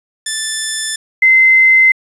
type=tone pair in turn; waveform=5% pulse / sine; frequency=1758 / 2065 Hz; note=A6 / C7; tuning=-2 / -23 cents; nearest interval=minor third; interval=279 cents; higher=second; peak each=-5 dBFS; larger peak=neither; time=0.26-0.96 / 1.22-1.92 s; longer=neither; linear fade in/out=5 ms; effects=resampled to 24000 Hz + 7-bit